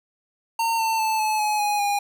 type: tone with pitch steps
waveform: square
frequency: 913 / 895.8 / 878.8 / 862.3 / 846 / 830 / 814.3 Hz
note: A#5 / A5 / A5 / A5 / G#5 / G#5 / G#5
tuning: -36 / +31 / -2 / -35 / +32 / -1 / -34 cents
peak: -21 dBFS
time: 0.59-1.99 s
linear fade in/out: 5 ms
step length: 200 ms
effects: none